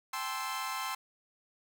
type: chord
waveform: sawtooth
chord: A minor seventh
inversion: third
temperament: equal with one note detuned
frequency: 784 / 866.4 / 1046.5 / 1318.5 Hz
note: G5 / A5 / C6 / E6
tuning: 0 / -27 / 0 / 0 cents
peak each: -39 / -39 / -33 / -37 dBFS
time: 0.13-0.95 s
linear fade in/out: 5 ms
effects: none